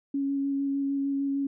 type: tone with vibrato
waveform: sine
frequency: 277.2 Hz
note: C#4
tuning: in tune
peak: -25 dBFS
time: 0.14-1.47 s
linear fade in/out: 5 ms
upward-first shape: square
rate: 6.6 Hz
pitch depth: 9 cents each way
effects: none